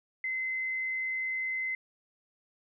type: tone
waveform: sine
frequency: 2055 Hz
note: C7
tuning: 32 cents flat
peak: -30 dBFS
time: 0.24-1.75 s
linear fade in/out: 2 ms
effects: none